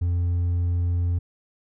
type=tone with hard clipping; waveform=sine; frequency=87.31 Hz; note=F2; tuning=in tune; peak=-21 dBFS; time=0.01-1.19 s; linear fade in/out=10 ms; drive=2 dB; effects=none